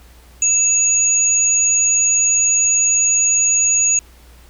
sine tone pair together, 2637 / 6755 Hz, E7 / G#8, 0 / +28 cents, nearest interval octave + major third, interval 1628 cents, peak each -24 / -12 dBFS, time 0.42-3.99 s, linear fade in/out 2 ms, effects added 60 Hz sine -43 dBFS peak until 4.49 s + pink hiss -49 dBFS RMS until 4.49 s

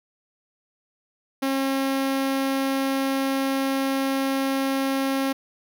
sawtooth tone with notch filter, 270 Hz, C#4, 45 cents flat, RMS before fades -24 dBFS, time 1.42-5.33 s, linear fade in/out 10 ms, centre 7700 Hz, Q 1.9, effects none

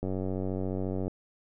click train, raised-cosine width 2 ms, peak -20 dBFS, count 100, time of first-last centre 0.03-1.08 s, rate 94.3 Hz, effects none

